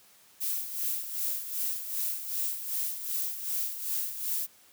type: noise with tremolo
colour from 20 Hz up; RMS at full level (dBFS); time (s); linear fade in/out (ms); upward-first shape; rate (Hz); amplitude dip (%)
violet; -30; 0.4-4.47; 20; sine; 2.6; 65
effects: white hiss -59 dBFS RMS until 4.72 s + high-pass 80 Hz 12 dB/octave